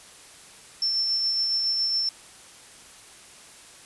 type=tone with tremolo; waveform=sine; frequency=5370 Hz; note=E8; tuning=31 cents sharp; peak=-21 dBFS; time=0.82-2.09 s; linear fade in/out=2 ms; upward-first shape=sine; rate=7.2 Hz; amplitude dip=25%; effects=white hiss -48 dBFS RMS until 3.85 s + resampled to 24000 Hz